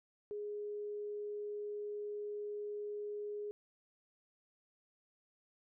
sine tone, 415.3 Hz, G#4, in tune, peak -39 dBFS, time 0.31-3.51 s, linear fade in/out 0 ms, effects none

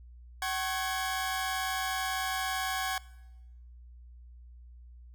sawtooth tone cluster, 759 / 1092 / 1667 Hz, F#5 / C#6 / G#6, +44 / -26 / +6 cents, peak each -30 / -33 / -32 dBFS, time 0.42-2.98 s, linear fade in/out 2 ms, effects noise-tail reverb RT60 1.0 s tail -21 dB re dry + added 60 Hz sine -48 dBFS peak until 5.14 s

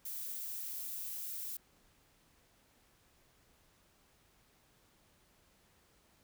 violet noise, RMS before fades -42 dBFS, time 0.05-1.57 s, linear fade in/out 5 ms, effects pink hiss -69 dBFS RMS until 6.23 s

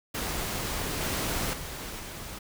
pink noise with level steps, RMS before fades -32 / -30 / -38 / -40 dBFS, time 0.14-2.39 s, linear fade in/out 10 ms, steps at 1.01 / 1.53 / 1.99 s, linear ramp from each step 5 ms, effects none

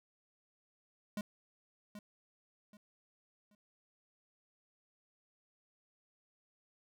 square tone with echo, 207.7 Hz, G#3, in tune, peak -37 dBFS, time 1.17-1.21 s, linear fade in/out 2 ms, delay 780 ms, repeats 3, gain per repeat -10 dB, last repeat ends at 3.55 s, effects none

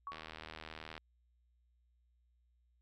sine tone with exponential decay, 1123 Hz, C#6, 22 cents sharp, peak -38 dBFS, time 0.07-0.3 s, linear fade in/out 1 ms, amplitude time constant 48 ms
click train, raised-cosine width 0.3 ms, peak -30 dBFS, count 69, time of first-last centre 0.12-0.979 s, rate 79.2 Hz
effects added 60 Hz sine -70 dBFS peak until 2.81 s

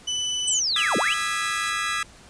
30% pulse tone, 2993 Hz, F#7, 19 cents sharp, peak -21 dBFS, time 0.07-0.6 s, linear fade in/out 10 ms
sine linear two-way sweep, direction down then up, 8330 to 155.56 to 3258 Hz, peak -21 dBFS, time 0.47-1.14 s, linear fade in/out 10 ms, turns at 0.97 s
30% pulse chord, E major seventh, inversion third, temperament equal with one note detuned, 1219.6 / 1318.5 / 1661.2 / 1975.5 Hz, D#6 / E6 / G#6 / B6, -35 / 0 / 0 / 0 cents, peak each -27 dBFS, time 0.76-2.03 s, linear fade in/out 2 ms
blue noise, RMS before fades -34 dBFS, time 0.78-1.7 s, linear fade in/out 0 ms
effects pink hiss -49 dBFS RMS until 2.29 s + resampled to 22050 Hz

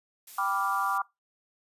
blue noise, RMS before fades -45 dBFS, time 0.27-0.98 s, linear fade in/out 5 ms
sine chord, G dominant seventh, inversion none, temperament equal, 784 / 987.8 / 1174.7 / 1396.9 Hz, G5 / B5 / D6 / F6, 0 / 0 / 0 / 0 cents, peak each -32 / -33 / -28 / -34 dBFS, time 0.38-1.02 s, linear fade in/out 5 ms
effects noise-tail reverb RT60 0.2 s tail -21 dB re dry + resampled to 32000 Hz

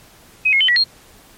sine tone with pitch steps, 2528 / 2161 / 3055 / 1938 / 4238 Hz, D#7 / C#7 / G7 / B6 / C8, +27 / -45 / -45 / -33 / +21 cents, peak -11 dBFS, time 0.45-0.84 s, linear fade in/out 10 ms, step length 78 ms, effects pink hiss -47 dBFS RMS until 1.37 s + MP3 64 kbps

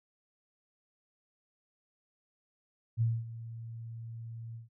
sine tone with ADSR envelope, 114.7 Hz, A#2, 28 cents flat, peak -24 dBFS, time 2.97-4.69 s, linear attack 42 ms, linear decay 230 ms, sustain -16 dB, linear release 140 ms, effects none

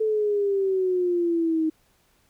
sine exponential sweep, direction down, 440 to 313.6 Hz, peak -20 dBFS, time 0-1.7 s, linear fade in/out 10 ms, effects pink hiss -64 dBFS RMS until 2.29 s

